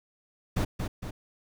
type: noise with echo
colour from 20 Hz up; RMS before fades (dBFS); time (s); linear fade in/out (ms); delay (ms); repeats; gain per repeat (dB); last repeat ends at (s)
brown; -26; 0.56-0.65; 10; 230; 2; -5; 1.11
effects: none